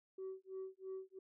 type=tone with tremolo; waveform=sine; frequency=380 Hz; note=F#4; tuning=46 cents sharp; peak=-40 dBFS; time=0.18-1.19 s; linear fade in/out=5 ms; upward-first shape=sine; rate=3 Hz; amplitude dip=100%; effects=tanh soft clip ceiling -40 dBFS